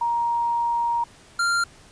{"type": "tone pair in turn", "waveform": ["sine", "square"], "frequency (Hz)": [940, 1389.4], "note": ["A#5", "F6"], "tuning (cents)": [14, -9], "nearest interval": "perfect fifth", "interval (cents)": 677, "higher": "second", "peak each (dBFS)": -20, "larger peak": "neither", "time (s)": [[0.01, 1.04], [1.39, 1.64]], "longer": "first", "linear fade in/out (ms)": 5, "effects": ["pink hiss -50 dBFS RMS until 1.91 s", "resampled to 22050 Hz"]}